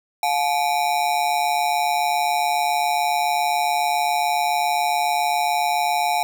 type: ring-modulated tone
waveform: square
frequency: 784 Hz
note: G5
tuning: in tune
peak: -16 dBFS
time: 0.23-6.23 s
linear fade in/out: 0 ms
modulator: 73.6 Hz
effects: none